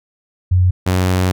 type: tone pair in turn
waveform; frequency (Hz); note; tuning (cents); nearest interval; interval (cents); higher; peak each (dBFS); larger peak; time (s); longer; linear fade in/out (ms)
sine / sawtooth; 91 / 92.06; F#2 / F#2; -28 / -8; unison; 20; second; -9; neither; 0.51-0.71 / 0.86-1.32; second; 10
effects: none